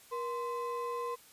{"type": "ring-modulated tone", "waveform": "triangle", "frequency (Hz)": 758, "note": "F#5", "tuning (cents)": 42, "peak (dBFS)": -29, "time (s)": [0.11, 1.16], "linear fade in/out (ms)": 20, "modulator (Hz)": 281, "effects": ["white hiss -58 dBFS RMS until 1.32 s", "resampled to 32000 Hz"]}